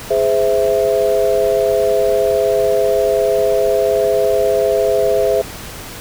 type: chord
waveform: sine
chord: Ab augmented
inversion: none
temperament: equal with one note detuned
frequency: 415.3 / 516.6 / 659.3 Hz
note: Ab4 / C5 / E5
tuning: 0 / -22 / 0 cents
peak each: -16 dBFS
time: 0.1-5.42 s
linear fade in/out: 10 ms
effects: pink hiss -31 dBFS RMS until 6 s